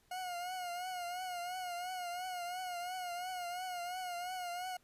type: tone with vibrato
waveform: 40% pulse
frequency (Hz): 720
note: F#5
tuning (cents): -47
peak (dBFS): -38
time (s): 0.11-4.77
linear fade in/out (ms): 5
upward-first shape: triangle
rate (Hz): 2.9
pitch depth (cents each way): 71
effects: pink hiss -71 dBFS RMS until 4.83 s + resampled to 32000 Hz